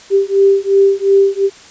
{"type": "beating tone pair", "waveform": "sine", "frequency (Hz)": [392, 394.8], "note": ["G4", "G4"], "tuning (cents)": [0, 12], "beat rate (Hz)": 2.8, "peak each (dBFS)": -11, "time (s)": [0.1, 1.5], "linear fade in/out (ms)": 50, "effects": ["white hiss -39 dBFS RMS until 1.7 s", "resampled to 16000 Hz"]}